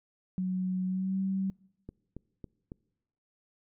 sine tone with pitch glide, 185 to 191.97 Hz, F#3 to G3, 0 to -36 cents, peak -28 dBFS, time 0.38-1.5 s, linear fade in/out 0 ms, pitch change +64 cents, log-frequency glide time 0.86-1.18 s
click train, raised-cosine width 3 ms, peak -29 dBFS, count 4, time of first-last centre 1.89-2.719 s, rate 3.62 Hz
effects noise-tail reverb RT60 1.0 s tail -25 dB re dry

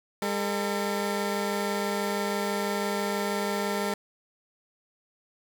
15% pulse tone pair together, 202.4 / 450.9 Hz, G#3 / A4, -44 / +42 cents, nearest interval octave + major second, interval 1386 cents, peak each -22 / -25 dBFS, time 0.22-3.94 s, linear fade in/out 2 ms, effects none

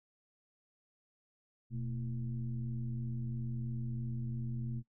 sine tone with frequency modulation, 123.47 Hz, B2, in tune, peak -35 dBFS, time 1.7-4.83 s, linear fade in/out 50 ms, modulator 103 Hz, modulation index 0.83, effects noise-tail reverb RT60 0.1 s tail -20 dB re dry

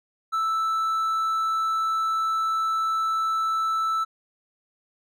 triangle tone, 1318.5 Hz, E6, in tune, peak -20 dBFS, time 0.32-4.05 s, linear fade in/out 20 ms, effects none

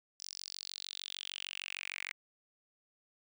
sawtooth tone with high-pass filter sweep, 46.59 Hz, F#1, 13 cents sharp, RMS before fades -44 dBFS, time 0.19-2.13 s, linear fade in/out 20 ms, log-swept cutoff 5500 to 2100 Hz, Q 5.5, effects none

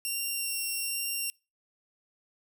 5% pulse tone with vibrato, 2753 Hz, F7, 25 cents flat, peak -22 dBFS, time 0.05-1.3 s, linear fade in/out 0 ms, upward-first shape sine, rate 1.2 Hz, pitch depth 10 cents each way, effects noise-tail reverb RT60 0.3 s tail -26 dB re dry

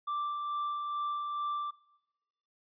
triangle tone with tremolo, 1174.7 Hz, D6, in tune, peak -29 dBFS, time 0.07-1.71 s, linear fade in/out 10 ms, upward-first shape sine, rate 2.3 Hz, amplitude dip 30%, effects noise-tail reverb RT60 1.0 s tail -21 dB re dry + resampled to 11025 Hz

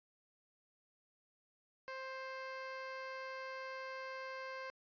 15% pulse tone, 526 Hz, C5, 9 cents sharp, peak -37 dBFS, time 1.88-4.7 s, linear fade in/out 0 ms, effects resampled to 11025 Hz + 13-bit

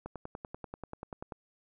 click train, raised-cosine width 1 ms, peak -26 dBFS, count 14, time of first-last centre 0.06-1.322 s, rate 10.3 Hz, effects none

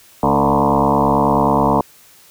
sine tone with frequency modulation, 587.3 Hz, D5, in tune, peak -11 dBFS, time 0.23-1.81 s, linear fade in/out 2 ms, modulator 69.3 Hz, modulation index 6.5, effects white hiss -47 dBFS RMS until 2.3 s

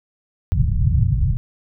white low-pass noise, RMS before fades -17 dBFS, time 0.52-1.37 s, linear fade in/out 0 ms, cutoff 150 Hz, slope 48 dB/octave, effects none

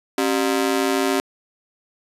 sawtooth ring-modulated tone, 329.4 Hz, E4, 1 cent flat, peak -11 dBFS, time 0.18-1.2 s, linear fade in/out 0 ms, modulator 56.7 Hz, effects resampled to 32000 Hz

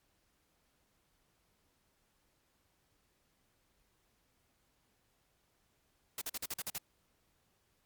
white noise bursts, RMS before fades -39 dBFS, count 8, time 6.18-6.781 s, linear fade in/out 2 ms, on 34 ms, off 47 ms, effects pink hiss -75 dBFS RMS until 7.85 s + MP3 96 kbps

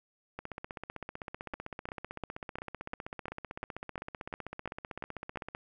two click trains, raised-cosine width 0.5 ms, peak -24 / -22 dBFS, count 82 / 12, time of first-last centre 0.39-5.549 / 1.54-5.373 s, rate 15.7 / 2.87 Hz, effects none

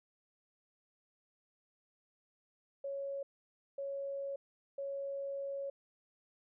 sine tone bursts at uneven times, 554.4 Hz, C#5, in tune, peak -37 dBFS, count 3, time 2.84-3.23 / 3.78-4.36 / 4.78-5.7 s, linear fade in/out 5 ms, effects none

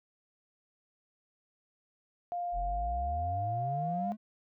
sine tone, 702 Hz, F5, 9 cents sharp, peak -32 dBFS, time 2.32-4.12 s, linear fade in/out 0 ms
triangle exponential sweep, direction up, 39.94 to 220 Hz, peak -32 dBFS, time 2.52-4.17 s, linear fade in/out 50 ms
effects none

